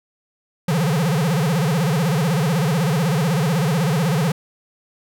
square tone with vibrato, 158.8 Hz, D#3, 36 cents sharp, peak -17 dBFS, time 0.68-4.32 s, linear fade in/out 5 ms, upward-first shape sine, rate 16 Hz, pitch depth 250 cents each way, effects none

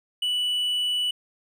triangle tone, 2960 Hz, F#7, in tune, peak -21 dBFS, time 0.22-1.11 s, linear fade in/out 5 ms, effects none

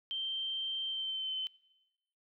sine tone with pitch glide, 3136 to 3064 Hz, G7 to G7, 0 to -40 cents, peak -34 dBFS, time 0.11-1.47 s, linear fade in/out 0 ms, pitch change -40 cents, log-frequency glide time 0.86-1.35 s, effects noise-tail reverb RT60 1.0 s tail -23 dB re dry

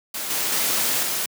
white noise with level steps, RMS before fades -29 / -24 / -22 / -25 dBFS, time 0.14-1.26 s, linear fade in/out 5 ms, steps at 0.3 / 0.52 / 1.03 s, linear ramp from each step 2 ms, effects high-pass 150 Hz 12 dB/octave

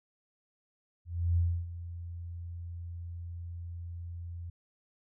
sine tone with ADSR envelope, 85.8 Hz, F2, 30 cents flat, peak -23 dBFS, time 1.05-4.5 s, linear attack 320 ms, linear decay 290 ms, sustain -15 dB, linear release 5 ms, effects none

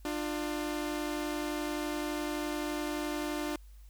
sawtooth tone pair together, 298.7 / 350.4 Hz, D4 / F4, +29 / +6 cents, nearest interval minor third, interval 277 cents, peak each -30 / -34 dBFS, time 0.05-3.56 s, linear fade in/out 2 ms, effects added 50 Hz sine -49 dBFS peak until 3.89 s + white hiss -67 dBFS RMS until 3.89 s

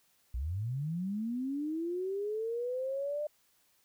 sine linear sweep, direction up, 55 to 604 Hz, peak -32 dBFS, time 0.34-3.27 s, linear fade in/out 5 ms, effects white hiss -70 dBFS RMS until 3.84 s

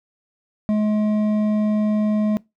sine tone with hard clipping, 212.1 Hz, G#3, 37 cents sharp, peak -18 dBFS, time 0.69-2.37 s, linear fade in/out 0 ms, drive 7 dB, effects noise-tail reverb RT60 0.2 s tail -22 dB re dry

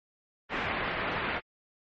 white low-pass noise, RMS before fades -32 dBFS, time 0.49-1.41 s, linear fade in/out 50 ms, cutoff 2400 Hz, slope 24 dB/octave, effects MP3 32 kbps

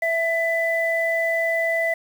sine tone pair together, 662 / 1995.3 Hz, E5 / B6, +7 / +17 cents, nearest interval octave + perfect fifth, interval 1910 cents, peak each -22 dBFS, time 0.02-1.94 s, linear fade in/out 5 ms, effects 7-bit

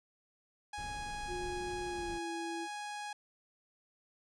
sawtooth tone, 830.6 Hz, G#5, in tune, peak -36 dBFS, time 0.73-3.13 s, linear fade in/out 5 ms
brown noise, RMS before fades -47 dBFS, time 0.77-2.19 s, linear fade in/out 20 ms
sine tone with pitch glide, 357.3 to 335.3 Hz, F4 to E4, +40 to +30 cents, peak -39 dBFS, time 1.27-2.68 s, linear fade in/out 50 ms, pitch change -110 cents, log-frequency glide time 1.81-2.3 s
effects resampled to 22050 Hz

